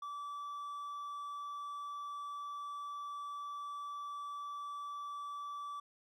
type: tone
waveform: triangle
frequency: 1157 Hz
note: D6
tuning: 26 cents flat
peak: -39 dBFS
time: 0.02-5.8 s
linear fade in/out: 5 ms
effects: none